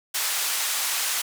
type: band-pass noise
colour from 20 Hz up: white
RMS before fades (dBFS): -26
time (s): 0.14-1.22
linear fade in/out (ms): 10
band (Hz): 850 to 12000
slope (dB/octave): 12
effects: none